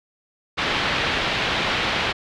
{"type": "low-pass noise", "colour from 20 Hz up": "white", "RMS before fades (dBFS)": -23, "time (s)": [0.57, 2.13], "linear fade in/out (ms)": 20, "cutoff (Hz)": 3500, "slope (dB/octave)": 24, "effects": []}